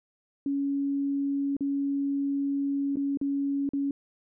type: tone with dropouts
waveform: sine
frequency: 279.4 Hz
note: C#4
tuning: 14 cents sharp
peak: -25 dBFS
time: 0.46-3.91 s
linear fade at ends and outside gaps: 2 ms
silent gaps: 1.567-1.607 / 2.958-2.969 / 3.173-3.213 / 3.691-3.734 s
effects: none